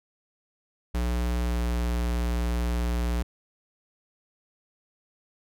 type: tone with pitch glide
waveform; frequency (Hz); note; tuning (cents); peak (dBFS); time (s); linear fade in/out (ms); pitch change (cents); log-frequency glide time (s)
square; 60.1 to 59.44; B1 to A#1; -46 to +34; -25; 0.94-3.23; 10; -20; 1.4-1.59
effects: none